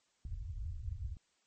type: low-pass noise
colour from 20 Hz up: white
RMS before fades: -41 dBFS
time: 0.25-1.17 s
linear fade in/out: 2 ms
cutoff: 100 Hz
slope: 48 dB/octave
effects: white hiss -75 dBFS RMS until 1.46 s + MP3 32 kbps